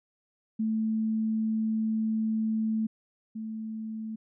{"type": "tone pair in turn", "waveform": "sine", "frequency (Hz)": [220, 220], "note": ["A3", "A3"], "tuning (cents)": [0, 0], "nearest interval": "unison", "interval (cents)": 0, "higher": "neither", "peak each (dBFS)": [-25, -33], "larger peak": "first", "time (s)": [[0.59, 2.87], [3.35, 4.16]], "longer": "first", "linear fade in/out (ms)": 10, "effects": []}